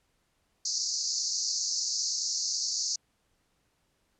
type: band-pass noise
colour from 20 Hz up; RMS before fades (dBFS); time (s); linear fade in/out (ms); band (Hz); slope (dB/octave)
white; -31; 0.65-2.96; 5; 4400 to 6800; 96
effects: pink hiss -73 dBFS RMS until 4.19 s + low-pass 11000 Hz 12 dB/octave